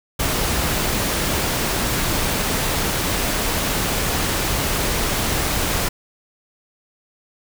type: noise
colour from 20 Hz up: pink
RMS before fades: -21 dBFS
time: 0.19-5.89 s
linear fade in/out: 10 ms
effects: none